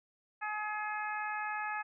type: harmonic tone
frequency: 423.6 Hz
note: G#4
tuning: 34 cents sharp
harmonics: 2 / 3 / 4 / 5 / 6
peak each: -38 / -41 / -39 / -47 / -45 dBFS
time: 0.41-1.83 s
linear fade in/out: 20 ms
effects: none